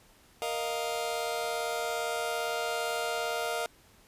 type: chord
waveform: sawtooth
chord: Bb suspended fourth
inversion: none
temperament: just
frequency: 466.2 / 621.6 / 699.2 Hz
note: Bb4 / Eb5 / F5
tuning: 0 / -2 / +2 cents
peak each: -31 / -32 / -30 dBFS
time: 0.42-3.66 s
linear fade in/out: 0 ms
effects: pink hiss -60 dBFS RMS until 4.07 s + resampled to 32000 Hz